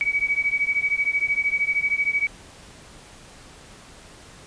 sine beating tone pair, 2265 / 2278 Hz, C#7 / C#7, +37 / +47 cents, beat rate 13 Hz, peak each -23 dBFS, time 0.01-2.27 s, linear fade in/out 0 ms, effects pink hiss -46 dBFS RMS until 4.46 s + resampled to 22050 Hz

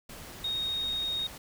sine tone in noise, 3729 Hz, A#7, in tune, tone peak -29 dBFS, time 0.44-1.27 s, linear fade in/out 5 ms, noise pink, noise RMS -45 dBFS, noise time 0.09-1.38 s, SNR +13 dB, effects none

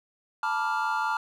triangle chord, B half-diminished seventh, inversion third, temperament equal with one note detuned, 880 / 964.6 / 1174.7 / 1396.9 Hz, A5 / B5 / D6 / F6, 0 / -41 / 0 / 0 cents, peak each -27 / -31 / -31 / -28 dBFS, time 0.43-1.17 s, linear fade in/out 2 ms, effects none

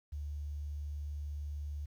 sine tone with quantisation, 73.3 Hz, D2, 3 cents flat, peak -37 dBFS, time 0.12-1.86 s, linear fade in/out 10 ms, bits 11, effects none

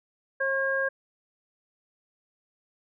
harmonic tone, 540 Hz, C#5, 45 cents flat, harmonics 1 / 2 / 3, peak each -28 / -37 / -26 dBFS, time 0.4-0.89 s, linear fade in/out 10 ms, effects none

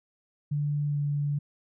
sine tone with pitch glide, 146.4 to 144.8 Hz, D3 to D3, -5 to -24 cents, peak -25 dBFS, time 0.51-1.39 s, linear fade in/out 10 ms, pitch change -19 cents, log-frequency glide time 0.87-0.98 s, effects none

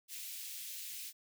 white high-pass noise, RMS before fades -45 dBFS, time 0.08-1.13 s, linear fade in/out 50 ms, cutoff 2300 Hz, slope 24 dB/octave, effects none

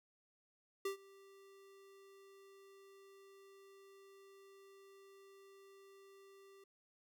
square tone with ADSR envelope, 392 Hz, G4, in tune, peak -36 dBFS, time 0.85-6.64 s, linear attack 5 ms, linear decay 110 ms, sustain -24 dB, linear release 4 ms, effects none

